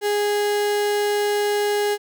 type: tone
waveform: 35% pulse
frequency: 413 Hz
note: G#4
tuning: 10 cents flat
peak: -17 dBFS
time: 0.01-1.98 s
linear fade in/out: 50 ms
effects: none